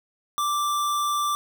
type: tone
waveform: square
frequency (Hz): 1174.7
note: D6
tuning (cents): 0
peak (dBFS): -23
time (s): 0.38-1.35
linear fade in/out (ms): 0
effects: none